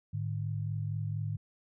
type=tone pair together; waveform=sine; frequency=106.2 / 150.45 Hz; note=G#2 / D3; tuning=+39 / +42 cents; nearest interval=tritone; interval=603 cents; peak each=-33 / -36 dBFS; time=0.13-1.37 s; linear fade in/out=10 ms; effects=none